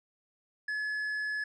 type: tone with tanh clipping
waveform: triangle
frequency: 1707 Hz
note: G#6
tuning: 47 cents sharp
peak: -32 dBFS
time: 0.68-1.44 s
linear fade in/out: 5 ms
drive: 9 dB
effects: none